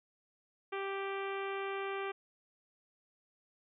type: harmonic tone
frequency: 392 Hz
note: G4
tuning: in tune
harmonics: 1 / 2 / 3 / 4 / 5 / 6 / 7 / 8 / 9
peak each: -38 / -44 / -43 / -47 / -49 / -47 / -52 / -54 / -62 dBFS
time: 0.72-2.12 s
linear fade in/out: 10 ms
effects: none